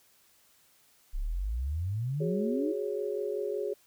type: exponential sweep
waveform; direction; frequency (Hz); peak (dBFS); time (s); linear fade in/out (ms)
sine; up; 31.33 to 333.7; -29; 1.13-2.73; 20
type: chord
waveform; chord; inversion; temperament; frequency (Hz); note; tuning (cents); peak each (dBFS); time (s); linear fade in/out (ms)
sine; F# suspended second; none; equal; 370 / 415.3 / 554.4; F#4 / G#4 / C#5; 0 / 0 / 0; -36 / -32 / -37; 2.2-3.74; 10
effects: white hiss -64 dBFS RMS until 3.86 s